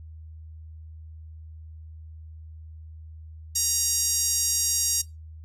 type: tone with high-pass filter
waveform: 5% pulse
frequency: 942 Hz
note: A#5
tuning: 18 cents sharp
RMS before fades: -25 dBFS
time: 3.55-5.02 s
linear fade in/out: 10 ms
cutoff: 6000 Hz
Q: 2.2
effects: noise-tail reverb RT60 0.2 s tail -18 dB re dry + added 79 Hz sine -40 dBFS peak until 5.44 s